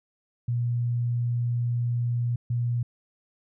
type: tone bursts at uneven times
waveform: sine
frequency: 120 Hz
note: B2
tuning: 49 cents flat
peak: -23 dBFS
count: 2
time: 0.48-2.36 / 2.5-2.83 s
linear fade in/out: 5 ms
effects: none